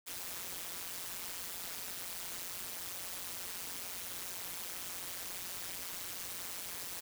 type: noise with amplitude modulation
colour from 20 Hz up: white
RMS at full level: -39 dBFS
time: 0.06-7.01 s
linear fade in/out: 20 ms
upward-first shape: sine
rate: 179 Hz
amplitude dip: 90%
effects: none